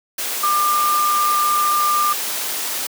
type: tone in noise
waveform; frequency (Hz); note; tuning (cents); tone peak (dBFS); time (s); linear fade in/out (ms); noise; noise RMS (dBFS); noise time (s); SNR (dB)
sine; 1196; D6; +31; -15; 0.43-2.13; 5; white; -24; 0.18-2.87; +6
effects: high-pass 300 Hz 12 dB/octave